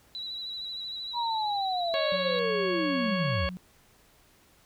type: tone with vibrato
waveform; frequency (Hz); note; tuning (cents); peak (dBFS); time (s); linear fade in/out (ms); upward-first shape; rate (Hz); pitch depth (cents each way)
sine; 3931; B7; -9; -34; 0.15-2.39; 0; sine; 13; 32
type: linear sweep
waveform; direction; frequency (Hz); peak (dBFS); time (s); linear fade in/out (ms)
sine; down; 971 to 55.5; -27; 1.13-3.5; 50
type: harmonic tone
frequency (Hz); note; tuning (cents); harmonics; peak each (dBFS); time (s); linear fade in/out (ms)
554.4; C#5; 0; 1 / 2 / 3 / 4 / 5 / 6 / 8; -32 / -35 / -37 / -38 / -39 / -40 / -41; 1.94-3.49; 0
type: tone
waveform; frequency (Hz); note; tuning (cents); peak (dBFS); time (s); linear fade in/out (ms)
sine; 181.6; F#3; -32; -36; 2.12-3.57; 0
effects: pink hiss -61 dBFS RMS until 4.65 s